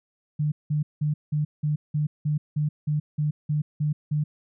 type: tone bursts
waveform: sine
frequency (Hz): 150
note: D3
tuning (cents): +37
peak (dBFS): -21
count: 13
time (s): 0.39-4.24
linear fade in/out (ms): 10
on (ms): 130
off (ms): 180
effects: none